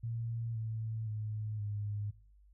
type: tone with pitch steps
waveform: sine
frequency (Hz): 115.3 / 111.24 / 107.33 / 103.55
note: A#2 / A2 / A2 / G#2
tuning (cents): -19 / +19 / -43 / -5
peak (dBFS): -35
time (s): 0.03-2.11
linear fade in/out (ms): 10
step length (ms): 520
effects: noise-tail reverb RT60 0.4 s tail -20 dB re dry + added 50 Hz sine -59 dBFS peak until 2.53 s